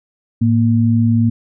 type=tone pair together; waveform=sine; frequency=109.67 / 233 Hz; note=A2 / A#3; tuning=-5 / -1 cents; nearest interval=octave + minor second; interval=1304 cents; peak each=-13 dBFS; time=0.41-1.3 s; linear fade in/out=10 ms; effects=none